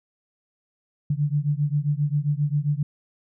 sine beating tone pair, 143.3 / 150.8 Hz, D3 / D3, -42 / +46 cents, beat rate 7.5 Hz, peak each -23 / -24 dBFS, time 1.1-2.83 s, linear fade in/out 5 ms, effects none

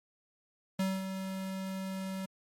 square tone with ADSR envelope, 190.7 Hz, G3, 47 cents flat, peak -28 dBFS, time 0.79-2.26 s, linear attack 6 ms, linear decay 220 ms, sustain -8 dB, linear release 10 ms, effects MP3 64 kbps

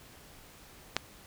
click, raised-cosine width 0.2 ms, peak -9 dBFS, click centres 0.966 s, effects pink hiss -54 dBFS RMS until 1.26 s

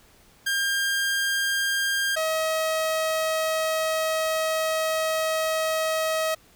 sawtooth tone pair in turn, 1604 / 636.5 Hz, G6 / D#5, +39 / +39 cents, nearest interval octave + major third, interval 1600 cents, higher first, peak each -19 dBFS, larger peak neither, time 0.46-2.16 / 2.16-6.35 s, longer second, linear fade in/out 10 ms, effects pink hiss -56 dBFS RMS until 6.55 s

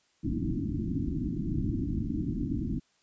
white low-pass noise, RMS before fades -31 dBFS, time 0.23-2.8 s, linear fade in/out 20 ms, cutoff 330 Hz, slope 96 dB/octave, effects white hiss -69 dBFS RMS until 3.02 s + resampled to 16000 Hz

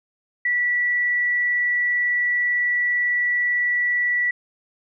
sine tone, 1953 Hz, B6, 20 cents flat, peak -18 dBFS, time 0.45-4.31 s, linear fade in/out 5 ms, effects none

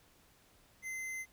sine tone with hard clipping, 2064 Hz, C7, 24 cents flat, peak -40 dBFS, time 0.82-1.26 s, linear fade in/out 50 ms, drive 15 dB, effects pink hiss -66 dBFS RMS until 1.32 s

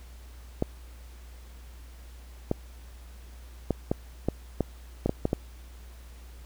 clicks, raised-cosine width 2 ms, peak -11 dBFS, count 10, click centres 0.624 / 2.514 / 3.707 / 3.915 / 4.286 / 4.607 / 5.06 / 5.094 / 5.254 / 5.331 s, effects added 60 Hz sine -44 dBFS peak until 6.45 s + pink hiss -56 dBFS RMS until 6.45 s

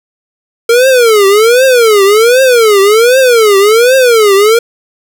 square tone with vibrato, 455.1 Hz, A#4, 42 cents flat, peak -4 dBFS, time 0.69-4.59 s, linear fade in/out 5 ms, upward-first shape triangle, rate 1.3 Hz, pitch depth 290 cents each way, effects none

